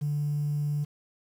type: tone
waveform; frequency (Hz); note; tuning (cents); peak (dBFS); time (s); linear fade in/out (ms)
triangle; 147; D3; +2; -22; 0.01-0.85; 20
effects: tanh soft clip ceiling -23 dBFS + 9-bit